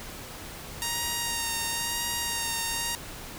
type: tone with vibrato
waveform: 5% pulse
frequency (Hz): 932.3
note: A#5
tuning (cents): 0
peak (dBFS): -16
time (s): 0.82-2.95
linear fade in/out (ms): 0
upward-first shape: sine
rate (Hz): 0.99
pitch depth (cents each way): 20
effects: pink hiss -41 dBFS RMS until 3.38 s